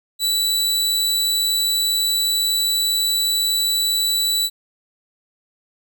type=tone; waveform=sawtooth; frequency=3951 Hz; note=B7; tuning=in tune; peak=-14 dBFS; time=0.19-4.5 s; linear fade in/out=50 ms; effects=none